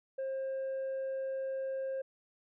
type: tone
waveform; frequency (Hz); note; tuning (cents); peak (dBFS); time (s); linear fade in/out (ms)
sine; 533; C5; +32; -31; 0.18-2.02; 10
effects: tanh soft clip ceiling -33 dBFS